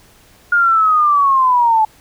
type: linear sweep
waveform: sine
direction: down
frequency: 1428 to 858 Hz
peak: -9 dBFS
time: 0.52-1.85 s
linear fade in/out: 5 ms
effects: pink hiss -48 dBFS RMS until 2 s